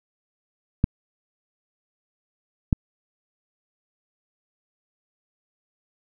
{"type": "clicks", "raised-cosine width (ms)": 5, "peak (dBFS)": -5, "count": 2, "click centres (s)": [0.841, 2.728], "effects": []}